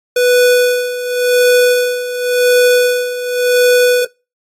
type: tone with tremolo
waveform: square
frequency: 493.9 Hz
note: B4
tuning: in tune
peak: -7 dBFS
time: 0.16-4.05 s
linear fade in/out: 5 ms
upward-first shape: sine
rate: 0.91 Hz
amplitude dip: 75%
effects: noise-tail reverb RT60 0.3 s tail -25 dB re dry + AAC 48 kbps